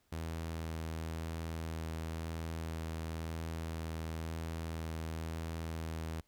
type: tone with vibrato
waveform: sawtooth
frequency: 81.2 Hz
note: E2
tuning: 26 cents flat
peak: -34 dBFS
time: 0.12-6.21 s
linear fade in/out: 5 ms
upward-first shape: sine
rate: 0.97 Hz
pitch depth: 11 cents each way
effects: pink hiss -74 dBFS RMS until 6.27 s